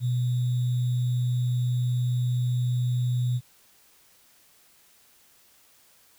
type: tone with sample-and-hold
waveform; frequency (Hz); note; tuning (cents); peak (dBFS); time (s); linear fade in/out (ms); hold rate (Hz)
sine; 123.47; B2; 0; -22; 0-3.41; 50; 3675
effects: white hiss -59 dBFS RMS until 6.18 s